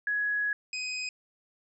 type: tone pair in turn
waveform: sine / 25% pulse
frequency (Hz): 1675 / 2510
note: G#6 / D#7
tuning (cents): +14 / +15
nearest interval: perfect fifth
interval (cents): 701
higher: second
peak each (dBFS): -26 / -28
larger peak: first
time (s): 0.07-0.53 / 0.73-1.09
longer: first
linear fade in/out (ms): 2
effects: resampled to 22050 Hz